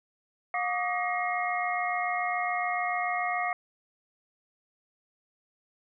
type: tone cluster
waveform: sine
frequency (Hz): 717 / 1147 / 1234 / 1891 / 2151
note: F5 / D6 / D#6 / A#6 / C7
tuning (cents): +45 / -41 / -15 / +24 / +47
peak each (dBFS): -30 / -36 / -36 / -35 / -33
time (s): 0.54-3.53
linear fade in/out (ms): 2
effects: none